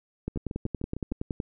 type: two click trains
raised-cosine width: 3 ms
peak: -21 / -17 dBFS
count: 6 / 13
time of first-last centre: 0.36-1.118 / 0.28-1.401 s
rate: 6.6 / 10.7 Hz
effects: none